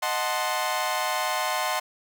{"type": "chord", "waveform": "sawtooth", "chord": "D# diminished seventh", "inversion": "none", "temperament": "equal", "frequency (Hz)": [622.3, 740, 880, 1046.5], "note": ["D#5", "F#5", "A5", "C6"], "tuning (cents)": [0, 0, 0, 0], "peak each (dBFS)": [-28, -26, -28, -25], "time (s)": [0.02, 1.8], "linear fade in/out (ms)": 10, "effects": []}